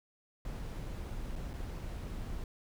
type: noise with dropouts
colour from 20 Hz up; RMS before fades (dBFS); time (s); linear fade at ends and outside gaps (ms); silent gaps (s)
brown; -40; 0.45-2.44; 2; 1.356-1.36 / 1.533-1.537
effects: none